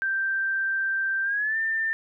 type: tone with pitch glide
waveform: sine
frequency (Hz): 1569 to 1791.9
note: G6 to A6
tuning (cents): +1 to +31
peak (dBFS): -23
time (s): 0.02-1.93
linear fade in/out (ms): 0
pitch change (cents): +230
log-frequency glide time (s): 1.23-1.57
effects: none